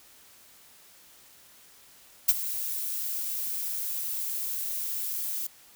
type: noise with ADSR envelope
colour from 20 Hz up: violet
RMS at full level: -17 dBFS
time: 2.28-5.47 s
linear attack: 13 ms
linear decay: 31 ms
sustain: -15 dB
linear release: 6 ms
effects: white hiss -55 dBFS RMS until 5.75 s